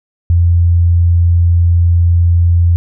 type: tone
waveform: sine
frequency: 85.9 Hz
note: F2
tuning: 28 cents flat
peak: -6 dBFS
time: 0.3-2.76 s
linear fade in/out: 0 ms
effects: none